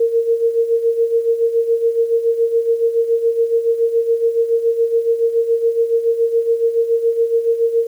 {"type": "tone with tremolo", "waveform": "sine", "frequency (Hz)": 461.4, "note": "A#4", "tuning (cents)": -18, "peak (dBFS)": -10, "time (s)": [0, 7.87], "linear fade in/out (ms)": 5, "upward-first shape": "sine", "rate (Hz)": 7.1, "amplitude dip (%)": 70, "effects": ["8-bit"]}